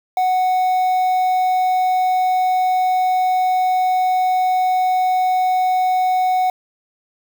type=tone with quantisation; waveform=triangle; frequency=740 Hz; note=F#5; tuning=in tune; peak=-12 dBFS; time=0.17-6.5 s; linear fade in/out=2 ms; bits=6; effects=none